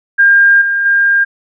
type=tone with level steps; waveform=sine; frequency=1606 Hz; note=G6; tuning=41 cents sharp; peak=-4 / -11 / -7 dBFS; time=0.18-1.25 s; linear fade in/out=20 ms; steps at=0.61 / 0.85 s; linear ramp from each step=10 ms; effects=none